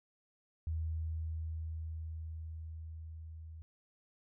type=tone with level ramp; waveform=sine; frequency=80.2 Hz; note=E2; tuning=47 cents flat; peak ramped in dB=-33 to -46 dBFS; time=0.67-3.62 s; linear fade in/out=0 ms; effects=none